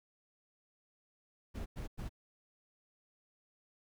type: noise bursts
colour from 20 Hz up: brown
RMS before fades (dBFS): -41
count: 3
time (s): 1.54-2.094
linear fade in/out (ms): 20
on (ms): 120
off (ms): 97
effects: none